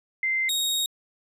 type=tone pair in turn; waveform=sine / sawtooth; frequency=2081 / 3756 Hz; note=C7 / A#7; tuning=-10 / +12 cents; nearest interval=minor seventh; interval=1022 cents; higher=second; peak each=-22 / -20 dBFS; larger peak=second; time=0.23-0.49 / 0.49-0.86 s; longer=second; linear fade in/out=2 ms; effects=resampled to 32000 Hz